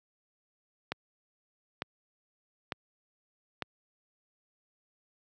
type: click train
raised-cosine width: 0.3 ms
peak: -16 dBFS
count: 4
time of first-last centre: 0.92-3.623 s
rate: 1.11 Hz
effects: high-pass 100 Hz 12 dB/octave